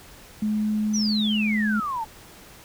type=tone; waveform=sine; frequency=213.1 Hz; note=G#3; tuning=45 cents sharp; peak=-21 dBFS; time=0.42-1.8 s; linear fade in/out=5 ms
type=exponential sweep; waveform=sine; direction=down; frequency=6170 to 850 Hz; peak=-25 dBFS; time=0.93-2.05 s; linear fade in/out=20 ms
effects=pink hiss -47 dBFS RMS until 2.64 s